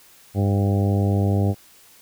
harmonic tone with a mistuned harmonic, 99.8 Hz, G2, 32 cents sharp, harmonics 1 / 2 / 3 / 4 / 5 / 6 / 7 / 8, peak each -18 / -24 / -28 / -30 / -32 / -34 / -35 / -36 dBFS, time 0.34-1.55 s, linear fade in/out 50 ms, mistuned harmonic 8, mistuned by -22 cents, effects white hiss -51 dBFS RMS until 2.01 s

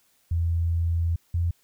sine tone pair in turn, 84 / 85.52 Hz, E2 / F2, +33 / -36 cents, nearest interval unison, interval 31 cents, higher second, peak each -21 dBFS, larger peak neither, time 0.31-1.16 / 1.34-1.51 s, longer first, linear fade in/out 5 ms, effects white hiss -65 dBFS RMS until 1.63 s

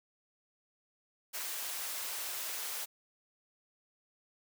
white high-pass noise, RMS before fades -39 dBFS, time 1.33-2.86 s, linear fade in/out 20 ms, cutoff 510 Hz, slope 12 dB/octave, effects none

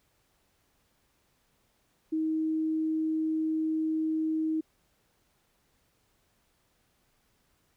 sine tone, 316.1 Hz, D#4, 27 cents sharp, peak -26 dBFS, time 2.12-4.61 s, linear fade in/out 10 ms, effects pink hiss -71 dBFS RMS until 7.76 s

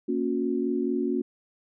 sine chord, F# major, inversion first, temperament equal with one note detuned, 233.1 / 277.2 / 362.2 Hz, A#3 / C#4 / F#4, 0 / 0 / -37 cents, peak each -29 / -28 / -28 dBFS, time 0.08-1.22 s, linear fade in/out 10 ms, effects none

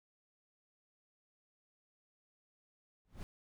brown noise with exponential growth, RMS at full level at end -39 dBFS, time 3.05-3.23 s, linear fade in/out 0 ms, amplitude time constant 38 ms, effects none

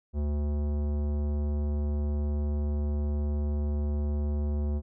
sine tone with tanh clipping, 73.42 Hz, D2, in tune, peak -28 dBFS, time 0.13-4.82 s, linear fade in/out 50 ms, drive 16 dB, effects none

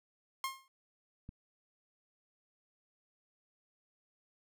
sawtooth tone with exponential decay, 1068 Hz, C6, 35 cents sharp, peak -28 dBFS, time 0.44-0.68 s, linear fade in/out 1 ms, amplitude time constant 51 ms
click, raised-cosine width 5 ms, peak -34 dBFS, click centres 1.291 s
effects none

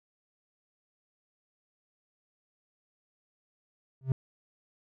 triangle tone with exponential growth, 132.1 Hz, C3, 17 cents sharp, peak -17 dBFS, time 4.01-4.12 s, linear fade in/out 2 ms, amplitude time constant 23 ms, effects none

